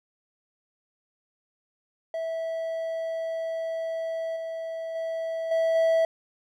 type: tone with level steps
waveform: triangle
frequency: 654 Hz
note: E5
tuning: 14 cents flat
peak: -26 / -29 / -26 / -19 / -17 dBFS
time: 2.14-6.05 s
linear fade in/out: 2 ms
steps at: 4.36 / 4.95 / 5.51 / 5.75 s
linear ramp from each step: 5 ms
effects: none